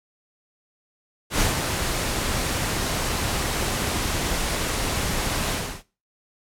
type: noise with ADSR envelope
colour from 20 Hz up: pink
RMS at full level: -20 dBFS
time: 1.3-5.83 s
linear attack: 92 ms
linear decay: 160 ms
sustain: -5 dB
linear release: 310 ms
effects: noise-tail reverb RT60 0.3 s tail -18 dB re dry + low-pass 12000 Hz 12 dB/octave